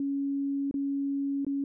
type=tone with dropouts; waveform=sine; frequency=278.4 Hz; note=C#4; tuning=8 cents sharp; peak=-27 dBFS; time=0-1.64 s; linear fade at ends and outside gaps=2 ms; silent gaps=0.712-0.741 / 1.448-1.466 s; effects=none